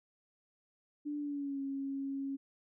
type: tone with pitch glide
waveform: sine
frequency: 293.7 to 274 Hz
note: D4 to C#4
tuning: 0 to -20 cents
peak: -35 dBFS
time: 1.05-2.37 s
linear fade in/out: 20 ms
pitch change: -120 cents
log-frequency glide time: 1.18-1.61 s
effects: none